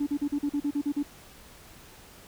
sine tone bursts, 288.5 Hz, D4, 31 cents flat, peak -23 dBFS, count 10, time 0-1.03 s, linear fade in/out 10 ms, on 67 ms, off 40 ms, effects tanh soft clip ceiling -21 dBFS + pink hiss -51 dBFS RMS until 2.27 s

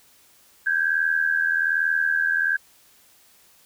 sine tone pair together, 1568 / 1649.2 Hz, G6 / G#6, 0 / -13 cents, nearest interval minor second, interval 87 cents, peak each -21 / -23 dBFS, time 0.66-2.57 s, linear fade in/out 10 ms, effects white hiss -56 dBFS RMS until 3.65 s

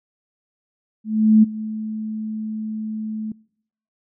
sine tone with ADSR envelope, 217.1 Hz, A3, 23 cents flat, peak -7 dBFS, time 1.04-3.32 s, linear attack 390 ms, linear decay 17 ms, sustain -17 dB, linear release 3 ms, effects noise-tail reverb RT60 0.7 s tail -26 dB re dry

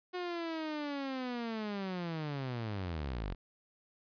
sawtooth linear sweep, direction down, 364.6 to 40.75 Hz, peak -32 dBFS, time 0.13-3.35 s, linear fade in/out 20 ms, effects resampled to 11025 Hz

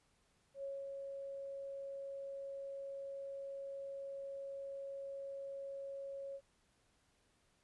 sine tone with ADSR envelope, 551 Hz, C#5, 11 cents flat, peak -40 dBFS, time 0.54-6.41 s, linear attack 95 ms, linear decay 210 ms, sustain -3 dB, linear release 57 ms, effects pink hiss -75 dBFS RMS until 7.63 s + resampled to 24000 Hz

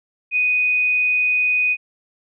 sine tone, 2489 Hz, D#7, in tune, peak -15 dBFS, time 0.31-1.77 s, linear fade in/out 50 ms, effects none

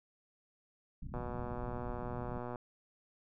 pink low-pass noise, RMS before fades -44 dBFS, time 1.02-2.39 s, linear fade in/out 5 ms, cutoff 250 Hz, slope 48 dB/octave
click train, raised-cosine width 1 ms, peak -28 dBFS, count 174, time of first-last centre 1.14-2.558 s, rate 122 Hz
effects none

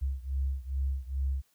sine beating tone pair, 66.5 / 68.9 Hz, C2 / C#2, +29 / -10 cents, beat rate 2.4 Hz, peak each -31 / -33 dBFS, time 0.01-1.42 s, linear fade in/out 20 ms, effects white hiss -70 dBFS RMS until 1.54 s

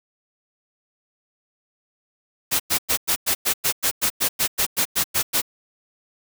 white noise bursts, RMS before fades -20 dBFS, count 16, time 2.51-5.418 s, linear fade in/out 20 ms, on 88 ms, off 100 ms, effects none

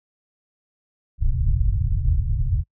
pink low-pass noise, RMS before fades -20 dBFS, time 1.18-2.64 s, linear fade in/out 50 ms, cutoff 130 Hz, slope 48 dB/octave, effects noise-tail reverb RT60 0.1 s tail -26 dB re dry

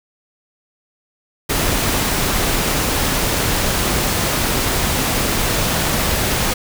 pink noise, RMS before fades -18 dBFS, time 1.49-6.54 s, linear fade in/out 10 ms, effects none

